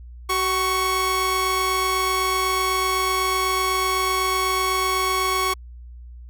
sawtooth tone pair together, 378.9 / 1108.7 Hz, F#4 / C#6, +41 / 0 cents, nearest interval octave + perfect fifth, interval 1859 cents, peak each -22 / -17 dBFS, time 0.29-5.54 s, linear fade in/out 10 ms, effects added 60 Hz sine -37 dBFS peak until 6.29 s

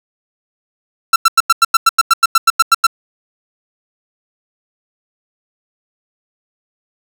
45% pulse tone bursts, 1347 Hz, E6, 37 cents sharp, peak -5 dBFS, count 15, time 1.13-2.868 s, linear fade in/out 5 ms, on 30 ms, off 92 ms, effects 7-bit

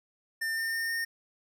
square tone with pitch steps, 1800 / 1810.4 / 1820.9 / 1831.5 Hz, A6 / A6 / A#6 / A#6, +39 / +49 / -41 / -31 cents, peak -30 dBFS, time 0.41-1.05 s, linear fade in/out 10 ms, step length 160 ms, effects none

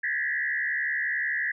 sine tone with frequency modulation, 1813 Hz, A#6, 49 cents flat, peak -25 dBFS, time 0.03-1.52 s, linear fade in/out 10 ms, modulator 71.3 Hz, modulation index 2.4, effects none

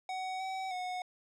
square tone with pitch steps, 750 / 761 / 731 Hz, F#5 / F#5 / F#5, +23 / +48 / -21 cents, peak -36 dBFS, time 0.09-1.02 s, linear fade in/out 2 ms, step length 310 ms, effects low-pass 6000 Hz 12 dB/octave

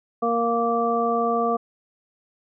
harmonic tone, 233.1 Hz, A#3, in tune, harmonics 1 / 2 / 3 / 5, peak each -27 / -24 / -24 / -25 dBFS, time 0.22-1.57 s, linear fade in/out 10 ms, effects none

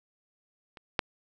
clicks, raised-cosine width 0.3 ms, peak -30 / -8 dBFS, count 2, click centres 0.772 / 0.992 s, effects none

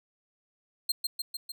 sawtooth tone with echo, 4186 Hz, C8, in tune, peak -22 dBFS, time 0.89-0.92 s, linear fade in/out 5 ms, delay 150 ms, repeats 4, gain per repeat -3 dB, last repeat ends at 1.52 s, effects none

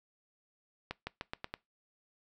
accelerating click train, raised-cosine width 0.3 ms, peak -21 dBFS, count 6, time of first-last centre 0.91-1.54 s, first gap 160 ms, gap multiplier 0.88, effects noise-tail reverb RT60 0.2 s tail -22 dB re dry

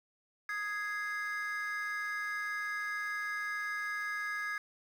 triangle chord, Ab major, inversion second, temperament equal with one note detuned, 1244.5 / 1661.2 / 2083 Hz, Eb6 / Ab6 / C7, 0 / 0 / -8 cents, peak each -39 / -34 / -39 dBFS, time 0.49-4.58 s, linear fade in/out 2 ms, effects tanh soft clip ceiling -25 dBFS + 10-bit

